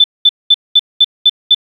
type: tone bursts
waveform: sine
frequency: 3520 Hz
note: A7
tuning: in tune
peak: -3 dBFS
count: 7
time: 0-1.547 s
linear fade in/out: 5 ms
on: 41 ms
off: 210 ms
effects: 7-bit